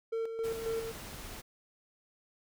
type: tone with tremolo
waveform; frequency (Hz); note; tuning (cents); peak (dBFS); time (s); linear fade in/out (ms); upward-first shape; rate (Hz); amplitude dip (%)
triangle; 453; A#4; -50; -29; 0.12-0.92; 10; square; 3.7; 50
type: noise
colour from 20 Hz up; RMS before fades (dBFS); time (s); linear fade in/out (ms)
pink; -45; 0.43-1.42; 20
effects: none